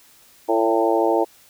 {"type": "harmonic tone with a mistuned harmonic", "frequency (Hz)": 112.8, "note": "A2", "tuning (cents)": 44, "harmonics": [3, 4, 5, 6, 7, 8], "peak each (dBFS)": [-21, -22, -23, -24, -24, -25], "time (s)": [0.48, 1.25], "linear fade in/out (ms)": 20, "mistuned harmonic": 6, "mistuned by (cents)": -18, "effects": ["white hiss -52 dBFS RMS until 1.49 s"]}